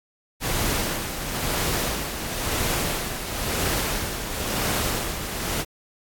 pink noise with tremolo, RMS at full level -24 dBFS, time 0.4-5.65 s, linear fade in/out 50 ms, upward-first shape sine, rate 0.98 Hz, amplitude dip 55%, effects AAC 64 kbps

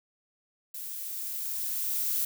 violet noise with level ramp, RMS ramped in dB -39 to -28 dBFS, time 0.74-2.25 s, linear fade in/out 5 ms, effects none

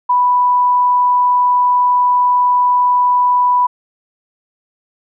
sine tone, 987.8 Hz, B5, in tune, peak -9 dBFS, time 0.09-3.67 s, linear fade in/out 10 ms, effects none

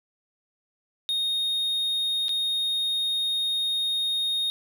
triangle tone with dropouts, 3710 Hz, A#7, 9 cents flat, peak -22 dBFS, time 1.09-4.5 s, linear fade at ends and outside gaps 0 ms, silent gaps 2.283-2.292 s, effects none

